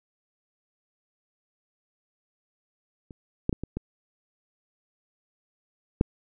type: clicks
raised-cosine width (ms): 3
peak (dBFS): -30 / -10 / -14 / -19 / -17 / -6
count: 6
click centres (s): 3.108 / 3.494 / 3.528 / 3.636 / 3.77 / 6.011
effects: none